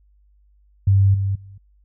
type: tone with level steps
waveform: sine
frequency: 98 Hz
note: G2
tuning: in tune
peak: -11 / -18 / -38 dBFS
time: 0.87-1.58 s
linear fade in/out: 5 ms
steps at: 1.14 / 1.35 s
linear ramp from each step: 5 ms
effects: added 50 Hz sine -53 dBFS peak until 1.84 s